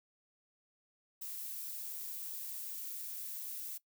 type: noise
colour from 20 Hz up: violet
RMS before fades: -43 dBFS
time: 1.21-3.78 s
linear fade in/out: 10 ms
effects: noise-tail reverb RT60 0.1 s tail -19 dB re dry